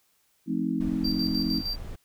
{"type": "chord", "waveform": "sine", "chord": "F dominant seventh", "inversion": "none", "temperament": "just", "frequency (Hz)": [174.61, 218.3, 261.9, 314.3], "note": ["F3", "A3", "C4", "Eb4"], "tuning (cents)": [0, -13, 2, 18], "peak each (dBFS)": [-32, -30, -29, -31], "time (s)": [0.46, 1.63], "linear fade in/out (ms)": 50}
{"type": "noise", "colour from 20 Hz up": "brown", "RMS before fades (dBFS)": -37, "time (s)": [0.8, 1.96], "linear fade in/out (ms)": 10}
{"type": "tone with tremolo", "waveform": "triangle", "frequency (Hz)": 4700, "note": "D8", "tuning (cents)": 1, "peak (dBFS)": -27, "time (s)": [1.04, 1.76], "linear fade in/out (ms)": 10, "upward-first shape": "square", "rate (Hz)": 6.5, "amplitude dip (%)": 55}
{"effects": ["white hiss -68 dBFS RMS until 2.04 s"]}